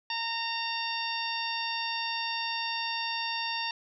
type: harmonic tone with a mistuned harmonic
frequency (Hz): 920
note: A#5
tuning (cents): -23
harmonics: 1 / 2 / 3 / 4 / 5 / 6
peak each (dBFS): -35 / -38 / -36 / -38 / -38 / -40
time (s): 0.1-3.71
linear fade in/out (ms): 2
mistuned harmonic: 4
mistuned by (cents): -23
effects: none